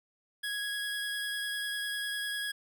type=tone with vibrato; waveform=25% pulse; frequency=1661.2 Hz; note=G#6; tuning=in tune; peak=-29 dBFS; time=0.43-2.52 s; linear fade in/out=10 ms; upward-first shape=sine; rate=10 Hz; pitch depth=10 cents each way; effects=none